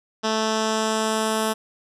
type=tone with low-pass filter sweep; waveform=10% pulse; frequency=219.3 Hz; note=A3; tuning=6 cents flat; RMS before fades=-23 dBFS; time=0.23-1.54 s; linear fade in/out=20 ms; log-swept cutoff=5300 to 11000 Hz; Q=1.9; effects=none